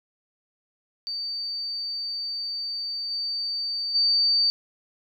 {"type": "tone with level steps", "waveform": "sine", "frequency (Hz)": 4603, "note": "D8", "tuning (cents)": -36, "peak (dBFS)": [-28, -26, -18], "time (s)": [1.07, 4.5], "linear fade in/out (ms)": 0, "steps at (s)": [3.1, 3.94], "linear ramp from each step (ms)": 20, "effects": ["10-bit"]}